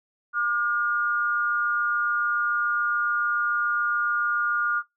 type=tone pair together; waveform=sine; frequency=1200 / 1427 Hz; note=D6 / F6; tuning=+37 / +37 cents; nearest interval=minor third; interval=300 cents; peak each=-27 / -22 dBFS; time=0.33-4.83 s; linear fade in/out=50 ms; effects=noise-tail reverb RT60 0.2 s tail -24 dB re dry